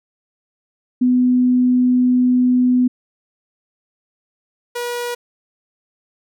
sine / sawtooth tone pair in turn, 250 / 482.4 Hz, B3 / B4, +21 / -41 cents, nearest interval major seventh, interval 1138 cents, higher second, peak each -11 / -18 dBFS, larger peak first, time 1.01-2.88 / 4.75-5.15 s, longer first, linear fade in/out 10 ms, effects none

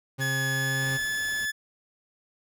40% pulse tone, 133.7 Hz, C3, 38 cents sharp, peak -28 dBFS, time 0.18-0.98 s, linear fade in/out 20 ms
40% pulse tone with pitch glide, 1700 to 1725.7 Hz, G#6 to A6, +40 to -34 cents, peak -26 dBFS, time 0.2-1.52 s, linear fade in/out 20 ms, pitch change +26 cents, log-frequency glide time 0.49-0.93 s
pink noise, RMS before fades -46 dBFS, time 0.81-1.46 s, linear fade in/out 10 ms
effects none

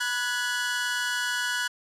sawtooth tone cluster, 987 / 1471 / 1684 Hz, B5 / F#6 / G#6, -1 / -11 / +24 cents, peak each -32 / -24 / -28 dBFS, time 0-1.68 s, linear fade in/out 10 ms, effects low-pass 10000 Hz 12 dB/octave

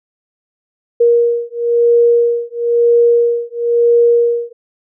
sine beating tone pair, 471.7 / 472.7 Hz, A#4 / A#4, +20 / +24 cents, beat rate 1 Hz, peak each -12 dBFS, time 1-4.53 s, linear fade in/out 10 ms, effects none

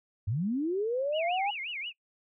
sine linear sweep, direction up, 89.2 to 830 Hz, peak -27 dBFS, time 0.27-1.51 s, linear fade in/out 10 ms
sine tone with vibrato, 2482 Hz, D#7, 5 cents flat, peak -34 dBFS, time 1.12-1.93 s, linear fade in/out 50 ms, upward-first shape sine, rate 5.6 Hz, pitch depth 290 cents each way
effects noise-tail reverb RT60 0.1 s tail -23 dB re dry

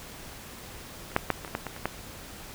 clicks, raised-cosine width 0.5 ms, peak -29 / -6 / -8 / -22 / -25 / -13 / -18 / -24 / -11 dBFS, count 9, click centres 1.117 / 1.164 / 1.303 / 1.448 / 1.478 / 1.551 / 1.667 / 1.764 / 1.856 s, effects pink hiss -44 dBFS RMS until 2.54 s

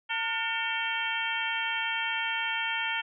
harmonic tone with a mistuned harmonic, 450.7 Hz, A4, 42 cents sharp, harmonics 2 / 3 / 4 / 5 / 6 / 7, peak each -35 / -35 / -35 / -35 / -35 / -35 dBFS, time 0.09-3.02 s, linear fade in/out 20 ms, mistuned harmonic 3, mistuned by +96 cents, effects none

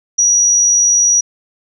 sine tone, 5800 Hz, F#8, 35 cents flat, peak -8 dBFS, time 0.18-1.21 s, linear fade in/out 10 ms, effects none

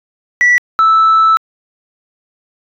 sine tone pair in turn, 1955 / 1315 Hz, B6 / E6, -18 / -5 cents, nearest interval perfect fifth, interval 687 cents, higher first, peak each -4 dBFS, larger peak neither, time 0.41-0.58 / 0.79-1.37 s, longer second, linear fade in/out 0 ms, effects tanh soft clip ceiling -4 dBFS

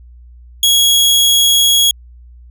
sawtooth tone, 3322 Hz, G#7, in tune, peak -5 dBFS, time 0.63-1.91 s, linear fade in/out 2 ms, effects added 60 Hz sine -36 dBFS peak until 2.5 s

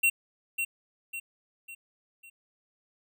square tone with echo, 2732 Hz, F7, 39 cents flat, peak -21 dBFS, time 0.03-0.1 s, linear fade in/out 10 ms, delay 550 ms, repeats 4, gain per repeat -7 dB, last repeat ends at 2.3 s, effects none

